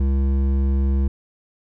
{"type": "tone with hard clipping", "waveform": "sine", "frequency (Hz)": 67.7, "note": "C#2", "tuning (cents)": -40, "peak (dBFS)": -18, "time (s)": [0, 1.08], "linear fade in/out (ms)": 5, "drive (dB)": 10, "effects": []}